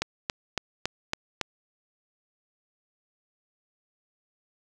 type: click train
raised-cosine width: 0.2 ms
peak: -9 dBFS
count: 6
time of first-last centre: 0.02-1.413 s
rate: 3.59 Hz
effects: none